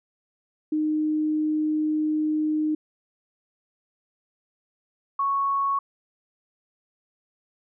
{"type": "tone pair in turn", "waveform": "sine", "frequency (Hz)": [307.4, 1107.5], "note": ["D#4", "C#6"], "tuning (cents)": [-21, -2], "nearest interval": "octave + minor seventh", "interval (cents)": 2219, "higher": "second", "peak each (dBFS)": -21, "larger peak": "neither", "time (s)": [[0.72, 2.75], [5.19, 5.79]], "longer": "first", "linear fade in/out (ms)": 5, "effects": []}